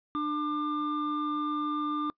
triangle tone pair together, 298.8 / 1195 Hz, D4 / D6, +30 / +30 cents, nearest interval 2 octaves, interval 2400 cents, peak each -29 / -29 dBFS, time 0.15-2.1 s, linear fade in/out 0 ms, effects noise-tail reverb RT60 0.1 s tail -25 dB re dry + resampled to 11025 Hz

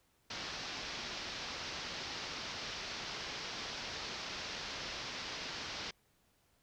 white low-pass noise, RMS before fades -43 dBFS, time 0.3-5.91 s, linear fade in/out 5 ms, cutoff 5600 Hz, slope 48 dB/octave, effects pink hiss -73 dBFS RMS until 6.62 s

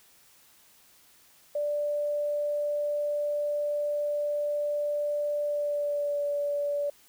sine tone with pitch glide, 587.3 to 577.5 Hz, D5 to D5, 0 to -29 cents, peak -26 dBFS, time 1.55-6.9 s, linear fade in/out 5 ms, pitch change -29 cents, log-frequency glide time 5.43-6.25 s, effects white hiss -59 dBFS RMS until 7.08 s

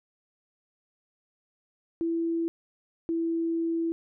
sine tone pair in turn, 332.6 / 331.3 Hz, E4 / E4, +16 / +9 cents, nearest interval unison, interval 7 cents, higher first, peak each -25 / -25 dBFS, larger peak neither, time 2.01-2.48 / 3.09-3.92 s, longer second, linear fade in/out 0 ms, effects none

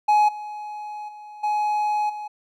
triangle tone with level steps, 841 Hz, G#5, 22 cents sharp, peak -12 / -29 / -36 / -18 / -28 dBFS, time 0.08-2.28 s, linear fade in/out 10 ms, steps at 0.28 / 1.08 / 1.43 / 2.09 s, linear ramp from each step 10 ms, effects none

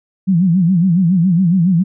sine tone with vibrato, 177.9 Hz, F3, 32 cents sharp, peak -9 dBFS, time 0.27-1.84 s, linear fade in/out 20 ms, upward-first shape sine, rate 7.2 Hz, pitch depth 150 cents each way, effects none

